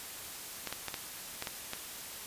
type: clicks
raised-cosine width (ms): 0.2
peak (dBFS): -18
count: 7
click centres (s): 0.673 / 0.726 / 0.883 / 0.942 / 1.424 / 1.472 / 1.734
effects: white hiss -44 dBFS RMS until 2.26 s + resampled to 32000 Hz